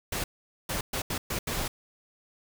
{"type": "noise bursts at uneven times", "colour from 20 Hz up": "pink", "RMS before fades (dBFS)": -31, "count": 6, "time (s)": [[0.12, 0.24], [0.69, 0.81], [0.93, 1.02], [1.1, 1.18], [1.3, 1.39], [1.47, 1.68]], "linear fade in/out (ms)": 5, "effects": []}